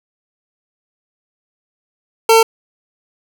25% pulse tone, 450.7 Hz, A4, 42 cents sharp, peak -3 dBFS, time 2.29-2.43 s, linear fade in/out 5 ms, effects none

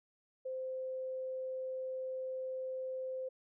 sine tone, 519 Hz, C5, 14 cents flat, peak -37 dBFS, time 0.45-3.29 s, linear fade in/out 10 ms, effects none

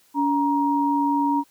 sine tone pair together, 284.4 / 942 Hz, C#4 / A#5, +45 / +18 cents, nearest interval octave + major sixth, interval 2073 cents, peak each -21 dBFS, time 0.14-1.44 s, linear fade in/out 50 ms, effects white hiss -59 dBFS RMS until 1.5 s + high-pass 80 Hz 12 dB/octave

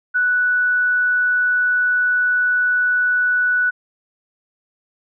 sine tone, 1480 Hz, F#6, in tune, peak -14 dBFS, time 0.14-3.71 s, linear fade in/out 20 ms, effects none

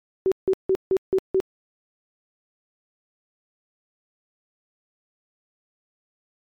sine tone bursts, 380 Hz, F#4, 46 cents sharp, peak -16 dBFS, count 6, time 0.26-1.402 s, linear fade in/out 0 ms, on 57 ms, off 160 ms, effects MP3 96 kbps

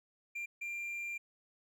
triangle tone bursts at uneven times, 2382 Hz, D7, 24 cents sharp, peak -36 dBFS, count 2, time 0.35-0.46 / 0.61-1.18 s, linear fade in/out 10 ms, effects none

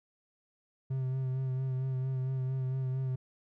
triangle tone with vibrato, 130.81 Hz, C3, in tune, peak -28 dBFS, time 0.9-3.16 s, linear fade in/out 10 ms, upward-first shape sine, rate 4.4 Hz, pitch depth 27 cents each way, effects none

